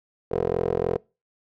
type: tone with band-pass filter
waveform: 15% pulse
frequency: 43.28 Hz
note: F1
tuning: 15 cents flat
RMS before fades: -25 dBFS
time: 0.31-0.98 s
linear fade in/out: 10 ms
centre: 480 Hz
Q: 3.3
effects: noise-tail reverb RT60 0.3 s tail -25 dB re dry